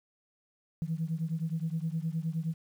sine beating tone pair, 158.2 / 167.8 Hz, D#3 / E3, +29 / +31 cents, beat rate 9.6 Hz, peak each -32 / -33 dBFS, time 0.82-2.54 s, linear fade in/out 0 ms, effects tanh soft clip ceiling -23 dBFS + 10-bit

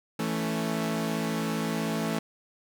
sawtooth chord, A major, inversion second, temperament equal, 164.81 / 220 / 277.2 Hz, E3 / A3 / C#4, 0 / 0 / 0 cents, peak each -28 / -26 / -31 dBFS, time 0.19-2.19 s, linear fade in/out 5 ms, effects none

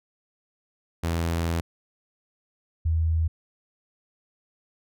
sawtooth / sine tone pair in turn, 83.6 / 80.94 Hz, E2 / E2, +25 / -31 cents, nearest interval minor second, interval 56 cents, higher first, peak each -20 dBFS, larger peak neither, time 1.03-1.61 / 2.85-3.28 s, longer first, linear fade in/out 10 ms, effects none

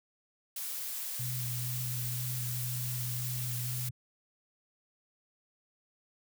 blue noise, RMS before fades -38 dBFS, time 0.56-3.89 s, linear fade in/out 5 ms
sine tone with vibrato, 123.47 Hz, B2, in tune, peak -35 dBFS, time 1.19-3.91 s, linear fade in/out 10 ms, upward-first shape triangle, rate 2 Hz, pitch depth 23 cents each way
effects none

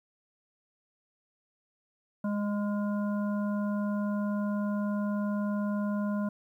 harmonic tone with a mistuned harmonic, 205.9 Hz, G#3, 15 cents flat, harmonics 1 / 3 / 5 / 7, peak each -28 / -38 / -42 / -45 dBFS, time 2.24-6.29 s, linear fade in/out 5 ms, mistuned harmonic 7, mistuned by -23 cents, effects 11-bit

